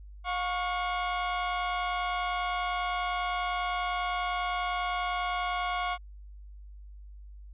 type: tone pair together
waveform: sawtooth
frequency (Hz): 715 / 1107.5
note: F5 / C#6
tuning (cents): +41 / -2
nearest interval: minor sixth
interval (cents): 757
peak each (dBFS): -27 / -28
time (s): 0.24-5.98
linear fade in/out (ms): 50
effects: added 50 Hz sine -44 dBFS peak until 7.53 s + resampled to 8000 Hz